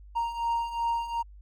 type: beating tone pair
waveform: triangle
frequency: 930 / 932.7 Hz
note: A#5 / A#5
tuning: -4 / +1 cents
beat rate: 2.7 Hz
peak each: -31 / -26 dBFS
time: 0.15-1.23 s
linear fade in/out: 20 ms
effects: added 50 Hz sine -46 dBFS peak until 1.41 s